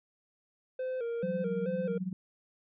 triangle tone with vibrato, 490 Hz, B4, 14 cents flat, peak -30 dBFS, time 0.79-1.98 s, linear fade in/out 5 ms, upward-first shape square, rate 2.3 Hz, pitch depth 84 cents each way
sine tone with tremolo, 185 Hz, F#3, in tune, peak -29 dBFS, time 1.23-2.13 s, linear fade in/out 2 ms, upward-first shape sine, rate 18 Hz, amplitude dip 85%
effects resampled to 8000 Hz

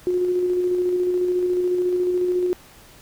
sine tone with tremolo, 360.1 Hz, F#4, 47 cents flat, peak -17 dBFS, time 0.07-2.53 s, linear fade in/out 0 ms, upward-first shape square, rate 14 Hz, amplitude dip 25%, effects pink hiss -48 dBFS RMS until 3.01 s

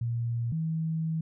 sine tone pair in turn, 117.6 / 160.96 Hz, A#2 / E3, +16 / -41 cents, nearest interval perfect fourth, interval 543 cents, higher second, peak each -27 dBFS, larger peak neither, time 0.01-0.52 / 0.52-1.21 s, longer second, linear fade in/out 5 ms, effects none

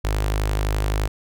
sawtooth tone with notch filter, 51.7 Hz, G#1, 7 cents flat, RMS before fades -22 dBFS, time 0.04-1.08 s, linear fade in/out 10 ms, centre 200 Hz, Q 1.1, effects none

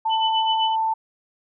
sine tone, 888 Hz, A5, 16 cents sharp, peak -19 dBFS, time 0.05-0.94 s, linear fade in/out 10 ms
sine tone with tremolo, 2996 Hz, F#7, 21 cents sharp, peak -20 dBFS, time 0.09-0.76 s, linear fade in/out 50 ms, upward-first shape sine, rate 7.8 Hz, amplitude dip 80%
effects none

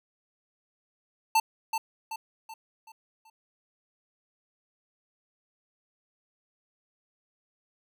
square tone with echo, 890 Hz, A5, 20 cents sharp, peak -20 dBFS, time 1.35-1.4 s, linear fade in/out 5 ms, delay 380 ms, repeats 5, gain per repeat -7 dB, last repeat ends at 3.3 s, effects none

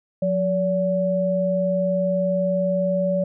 sine tone pair together, 180 / 572.1 Hz, F#3 / D5, -47 / -45 cents, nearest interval octave + minor sixth, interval 2002 cents, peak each -23 / -20 dBFS, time 0.22-3.24 s, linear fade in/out 5 ms, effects none

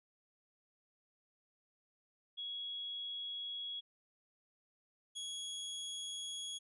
sine / sawtooth tone pair in turn, 3334 / 3334 Hz, G#7 / G#7, +6 / +6 cents, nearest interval unison, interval 0 cents, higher neither, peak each -40 / -38 dBFS, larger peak second, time 2.37-3.81 / 5.15-6.59 s, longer neither, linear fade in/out 20 ms, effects resampled to 24000 Hz

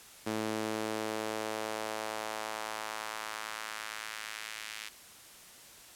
sawtooth tone with high-pass filter sweep, 108.9 Hz, A2, 17 cents flat, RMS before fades -38 dBFS, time 0.26-4.89 s, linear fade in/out 10 ms, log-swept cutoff 270 to 2300 Hz, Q 1.2, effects white hiss -53 dBFS RMS until 5.95 s + low-pass 12000 Hz 12 dB/octave

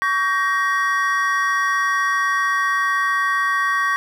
triangle chord, G diminished, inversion second, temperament just, 1128.9 / 1568 / 1881.6 Hz, Db6 / G6 / Bb6, +31 / 0 / +16 cents, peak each -18 / -23 / -19 dBFS, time 0.02-3.96 s, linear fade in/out 0 ms, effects none

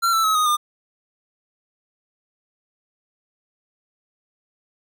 square tone with pitch steps, 1366 / 1324 / 1283.4 / 1244 / 1205.8 Hz, F6 / E6 / E6 / D#6 / D6, -39 / +7 / -47 / -1 / +45 cents, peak -17 dBFS, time 0.02-0.57 s, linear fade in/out 20 ms, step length 110 ms, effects none

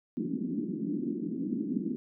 white band-pass noise, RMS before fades -33 dBFS, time 0.17-1.96 s, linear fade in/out 0 ms, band 180 to 320 Hz, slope 48 dB/octave, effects none

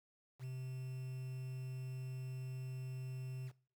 triangle tone with quantisation, 129.1 Hz, C3, 23 cents flat, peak -40 dBFS, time 0.39-3.52 s, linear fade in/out 50 ms, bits 10, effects noise-tail reverb RT60 0.4 s tail -20 dB re dry

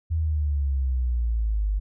sine exponential sweep, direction down, 82.3 to 49 Hz, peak -21 dBFS, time 0.1-1.8 s, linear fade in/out 20 ms, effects none

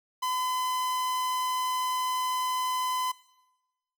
45% pulse tone, 1014 Hz, B5, 45 cents sharp, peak -27 dBFS, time 0.22-3.12 s, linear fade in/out 10 ms, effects noise-tail reverb RT60 1.0 s tail -20 dB re dry

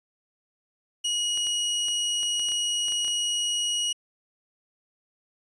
sawtooth tone, 2900 Hz, F#7, 35 cents flat, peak -21 dBFS, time 1.04-3.93 s, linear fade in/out 10 ms
clicks, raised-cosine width 0.2 ms, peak -24 dBFS, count 11, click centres 1.375 / 1.469 / 1.884 / 2.231 / 2.396 / 2.487 / 2.519 / 2.883 / 2.922 / 3.047 / 3.08 s
effects resampled to 24000 Hz

